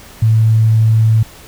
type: tone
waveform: sine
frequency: 111 Hz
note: A2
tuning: 16 cents sharp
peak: -7 dBFS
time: 0.22-1.23 s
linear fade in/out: 5 ms
effects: pink hiss -38 dBFS RMS until 1.47 s